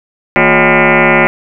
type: tone with frequency modulation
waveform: sine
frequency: 823 Hz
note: G#5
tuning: 16 cents flat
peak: -5 dBFS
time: 0.36-1.27 s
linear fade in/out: 0 ms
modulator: 197 Hz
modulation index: 7.9
effects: none